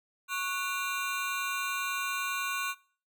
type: ring-modulated tone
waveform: 25% pulse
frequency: 1288 Hz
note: E6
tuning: 41 cents flat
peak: -24 dBFS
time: 0.28-2.75 s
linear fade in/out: 50 ms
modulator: 185 Hz
effects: noise-tail reverb RT60 0.4 s tail -19 dB re dry